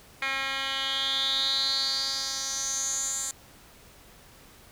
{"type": "tone with band-pass filter sweep", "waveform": "10% pulse", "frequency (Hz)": 270.1, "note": "C#4", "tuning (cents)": -45, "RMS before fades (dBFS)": -29, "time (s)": [0.22, 3.31], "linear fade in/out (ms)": 2, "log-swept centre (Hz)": [2400, 7800], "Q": 6.8, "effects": ["pink hiss -53 dBFS RMS until 4.71 s"]}